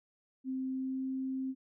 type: tone with pitch glide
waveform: sine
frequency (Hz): 261.6 to 263.4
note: C4 to C4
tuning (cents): 0 to +12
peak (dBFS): -33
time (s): 0.44-1.55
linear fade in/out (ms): 50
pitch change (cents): +12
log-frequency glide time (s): 0.68-1.05
effects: none